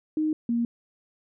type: tone pair in turn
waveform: sine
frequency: 309.7 / 235 Hz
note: D#4 / A#3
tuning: -8 / +14 cents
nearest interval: perfect fourth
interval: 478 cents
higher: first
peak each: -22 dBFS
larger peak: neither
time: 0.17-0.33 / 0.49-0.65 s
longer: neither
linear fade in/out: 2 ms
effects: none